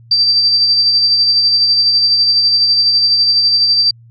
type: tone with tremolo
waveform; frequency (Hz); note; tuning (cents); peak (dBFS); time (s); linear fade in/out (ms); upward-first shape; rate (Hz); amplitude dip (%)
sine; 4677; D8; -8; -7; 0.11-3.91; 5; sine; 12; 35
effects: added 116 Hz sine -39 dBFS peak until 4.1 s